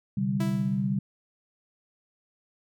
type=chord; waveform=sine; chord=C suspended second; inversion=none; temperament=equal; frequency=130.81 / 146.83 / 196 Hz; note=C3 / D3 / G3; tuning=0 / 0 / 0 cents; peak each=-30 / -32 / -26 dBFS; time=0.17-0.99 s; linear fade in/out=5 ms
type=tone with exponential decay; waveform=sawtooth; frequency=329.6 Hz; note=E4; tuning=in tune; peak=-27 dBFS; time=0.4-0.96 s; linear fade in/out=5 ms; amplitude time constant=120 ms
effects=none